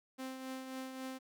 sawtooth tone with tremolo, 261.6 Hz, C4, in tune, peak -36 dBFS, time 0.18-1.19 s, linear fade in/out 20 ms, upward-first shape triangle, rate 3.7 Hz, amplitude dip 50%, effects none

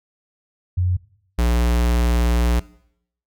sine / square tone pair in turn, 90.4 / 59.38 Hz, F#2 / A#1, -40 / +33 cents, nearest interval perfect fifth, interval 727 cents, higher first, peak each -16 dBFS, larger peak neither, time 0.77-0.97 / 1.38-2.6 s, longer second, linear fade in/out 10 ms, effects noise-tail reverb RT60 0.7 s tail -20 dB re dry

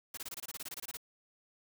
white noise bursts, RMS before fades -42 dBFS, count 15, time 0.14-0.971 s, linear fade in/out 5 ms, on 33 ms, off 24 ms, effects none

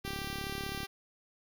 5% pulse tone, 392.1 Hz, G4, in tune, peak -27 dBFS, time 0.04-0.87 s, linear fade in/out 20 ms
click train, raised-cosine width 3 ms, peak -28 dBFS, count 29, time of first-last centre 0.05-0.832 s, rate 35.8 Hz
effects none

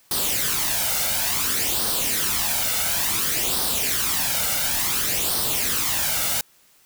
white noise with flanger, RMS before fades -23 dBFS, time 0.11-6.41 s, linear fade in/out 2 ms, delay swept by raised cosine 0.21 to 1.41 ms, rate 0.57 Hz, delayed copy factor +0.6, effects white hiss -57 dBFS RMS until 6.85 s

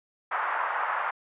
pink band-pass noise, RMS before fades -29 dBFS, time 0.31-1.11 s, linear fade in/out 10 ms, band 860 to 1600 Hz, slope 24 dB/octave, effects resampled to 8000 Hz

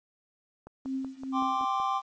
click train, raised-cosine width 1 ms, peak -31 dBFS, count 7, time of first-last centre 0.67-1.8 s, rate 5.31 Hz
sine tone with tremolo, 265.4 Hz, C4, 25 cents sharp, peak -28 dBFS, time 0.85-1.65 s, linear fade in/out 10 ms, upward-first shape triangle, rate 2.4 Hz, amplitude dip 95%
triangle chord, G suspended fourth, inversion none, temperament equal, 784 / 1046.5 / 1174.7 Hz, G5 / C6 / D6, 0 / 0 / 0 cents, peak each -29 dBFS, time 1.32-2.02 s, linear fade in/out 50 ms
effects resampled to 16000 Hz + 10-bit

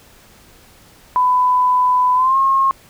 sine tone with pitch glide, 1000 to 1078 Hz, B5 to C#6, +21 to -49 cents, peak -11 dBFS, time 1.16-2.71 s, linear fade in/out 0 ms, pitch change +130 cents, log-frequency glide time 2.15-2.37 s, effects pink hiss -47 dBFS RMS until 2.89 s

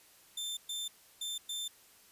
sawtooth tone bursts at uneven times, 3563 Hz, A7, 21 cents sharp, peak -33 dBFS, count 4, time 0.37-0.57 / 0.69-0.88 / 1.21-1.38 / 1.49-1.68 s, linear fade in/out 5 ms, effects white hiss -61 dBFS RMS until 2.11 s + resampled to 32000 Hz

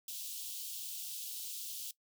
white high-pass noise, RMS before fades -43 dBFS, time 0.08-1.91 s, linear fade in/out 2 ms, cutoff 2900 Hz, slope 48 dB/octave, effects noise-tail reverb RT60 0.1 s tail -19 dB re dry

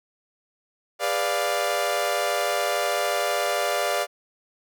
sawtooth chord, G# diminished seventh, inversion none, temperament equal with one note detuned, 410.1 / 493.9 / 587.3 / 698.5 Hz, G#4 / B4 / D5 / F5, -22 / 0 / 0 / 0 cents, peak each -28 / -27 / -22 / -23 dBFS, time 0.99-4.07 s, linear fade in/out 50 ms, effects none

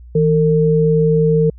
sine tone pair together, 160.7 / 453 Hz, E3 / A#4, -44 / -50 cents, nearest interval octave + tritone, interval 1794 cents, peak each -13 dBFS, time 0.15-1.5 s, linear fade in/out 5 ms, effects added 60 Hz sine -35 dBFS peak until 1.58 s

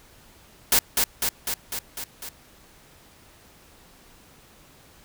white noise with echo, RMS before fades -18 dBFS, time 0.72-0.79 s, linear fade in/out 2 ms, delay 250 ms, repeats 6, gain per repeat -3 dB, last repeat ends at 2.29 s, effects pink hiss -53 dBFS RMS until 5.04 s

